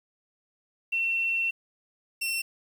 sine / sawtooth tone pair in turn, 2708 / 2708 Hz, E7 / E7, +46 / +46 cents, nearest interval unison, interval 0 cents, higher neither, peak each -24 dBFS, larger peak neither, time 0.92-1.51 / 2.21-2.42 s, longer first, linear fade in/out 10 ms, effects 9-bit

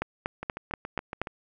two click trains, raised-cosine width 0.5 ms, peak -13 / -20 dBFS, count 6 / 7, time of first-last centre 0.02-1.216 / 0.43-1.272 s, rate 4.18 / 7.13 Hz, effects none

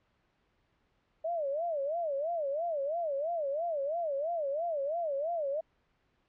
sine tone with vibrato, 616 Hz, D#5, 17 cents flat, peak -30 dBFS, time 1.24-5.61 s, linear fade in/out 10 ms, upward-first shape sine, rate 3 Hz, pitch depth 210 cents each way, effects pink hiss -73 dBFS RMS until 6.28 s + low-pass 3000 Hz 12 dB/octave

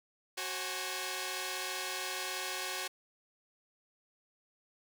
5% pulse tone cluster, 373.7 / 539 / 826 / 860 Hz, F#4 / C#5 / G#5 / A5, +17 / -49 / -10 / -40 cents, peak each -28 / -29 / -32 / -33 dBFS, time 0.37-2.88 s, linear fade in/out 10 ms, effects none

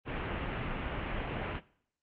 pink low-pass noise, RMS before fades -36 dBFS, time 0.05-1.61 s, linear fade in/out 50 ms, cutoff 3000 Hz, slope 48 dB/octave, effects noise-tail reverb RT60 0.6 s tail -20 dB re dry + Opus 32 kbps

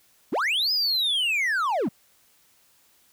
triangle linear two-way sweep, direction up then down, 154.5 to 5100 to 154.5 Hz, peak -20 dBFS, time 0.32-1.89 s, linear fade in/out 10 ms, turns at 0.72 s, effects white hiss -61 dBFS RMS until 3.12 s

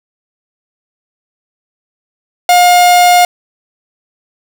45% pulse tone, 712 Hz, F5, 33 cents sharp, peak -4 dBFS, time 2.49-3.25 s, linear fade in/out 2 ms, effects none

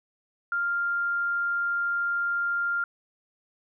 sine tone, 1396.9 Hz, F6, in tune, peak -24 dBFS, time 0.52-2.84 s, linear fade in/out 2 ms, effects none

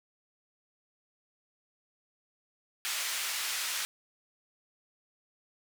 pink band-pass noise, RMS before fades -34 dBFS, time 2.85-3.85 s, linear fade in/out 0 ms, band 1800 to 13000 Hz, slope 12 dB/octave, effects none

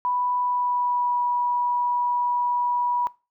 sine tone with pitch glide, 987.8 to 973.6 Hz, B5 to B5, 0 to -25 cents, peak -21 dBFS, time 0.05-3.07 s, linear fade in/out 0 ms, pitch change -25 cents, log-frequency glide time 0.39-1.21 s, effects noise-tail reverb RT60 0.3 s tail -21 dB re dry

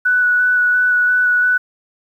sine tone with vibrato, 1480 Hz, F#6, in tune, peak -11 dBFS, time 0.05-1.58 s, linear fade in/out 10 ms, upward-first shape square, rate 2.9 Hz, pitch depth 10 cents each way, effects 8-bit

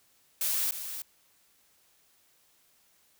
blue noise with echo, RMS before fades -29 dBFS, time 0.41-0.71 s, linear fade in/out 2 ms, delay 310 ms, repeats 1, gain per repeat -9 dB, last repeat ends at 1.02 s, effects white hiss -66 dBFS RMS until 3.19 s

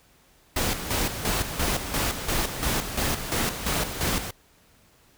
pink noise with tremolo, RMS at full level -25 dBFS, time 0.56-4.31 s, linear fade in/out 5 ms, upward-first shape square, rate 2.9 Hz, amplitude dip 60%, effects pink hiss -59 dBFS RMS until 5.17 s

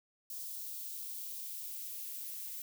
violet noise with high-pass filter sweep, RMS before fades -43 dBFS, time 0.3-2.62 s, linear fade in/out 2 ms, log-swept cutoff 4000 to 1900 Hz, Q 1.2, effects none

